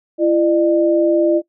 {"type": "tone pair together", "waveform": "sine", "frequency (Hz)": [338, 602.8], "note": ["E4", "D5"], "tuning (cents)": [43, 45], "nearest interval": "minor seventh", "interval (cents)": 1002, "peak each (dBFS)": [-13, -15], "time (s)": [0.18, 1.42], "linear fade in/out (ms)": 50, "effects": ["noise-tail reverb RT60 0.1 s tail -19 dB re dry"]}